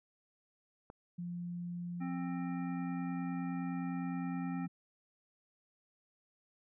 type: click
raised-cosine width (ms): 1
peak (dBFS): -34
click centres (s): 0.901
type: tone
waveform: sine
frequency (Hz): 174.61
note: F3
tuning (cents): 0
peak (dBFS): -38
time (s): 1.18-4.68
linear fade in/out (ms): 10
type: harmonic tone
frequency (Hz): 264.3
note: C4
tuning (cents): +18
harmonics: 1 / 3 / 5 / 7 / 9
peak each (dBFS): -38 / -48 / -52 / -55 / -57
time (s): 2-4.67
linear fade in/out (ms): 20
effects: none